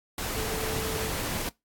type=tone in noise; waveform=sine; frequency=440 Hz; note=A4; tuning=in tune; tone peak=-35 dBFS; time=0.36-1.12 s; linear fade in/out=2 ms; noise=pink; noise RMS=-32 dBFS; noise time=0.18-1.49 s; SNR=-6 dB; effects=noise-tail reverb RT60 0.2 s tail -23 dB re dry + AAC 64 kbps